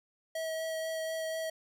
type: tone with vibrato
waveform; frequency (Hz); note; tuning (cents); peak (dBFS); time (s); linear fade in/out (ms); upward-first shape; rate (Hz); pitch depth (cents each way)
square; 643; E5; -43; -34; 0.35-1.5; 5; sine; 4.1; 10
effects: none